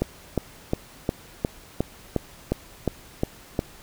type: click train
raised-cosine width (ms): 2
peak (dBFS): -8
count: 11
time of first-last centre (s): 0.02-3.591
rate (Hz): 2.8
effects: pink hiss -48 dBFS RMS until 3.82 s